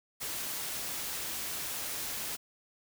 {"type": "noise", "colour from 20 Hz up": "white", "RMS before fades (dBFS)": -37, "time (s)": [0.2, 2.37], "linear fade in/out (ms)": 20, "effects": []}